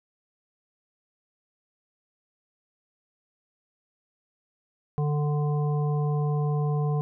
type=harmonic tone; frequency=147.9 Hz; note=D3; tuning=13 cents sharp; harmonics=1 / 3 / 5 / 7; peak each=-23 / -33 / -37 / -40 dBFS; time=4.98-7.01 s; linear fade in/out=0 ms; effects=none